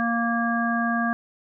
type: harmonic tone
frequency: 233.1 Hz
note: A#3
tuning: in tune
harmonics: 1 / 3 / 5 / 7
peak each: -24 / -28 / -29 / -27 dBFS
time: 0-1.13 s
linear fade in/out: 0 ms
effects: none